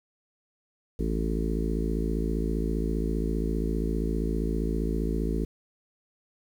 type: harmonic tone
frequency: 55.1 Hz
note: A1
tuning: 3 cents sharp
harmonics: 1 / 3 / 4 / 5 / 6 / 7 / 8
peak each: -28 / -33 / -34 / -35 / -36 / -36 / -37 dBFS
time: 0.99-5.45 s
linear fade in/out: 5 ms
effects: 9-bit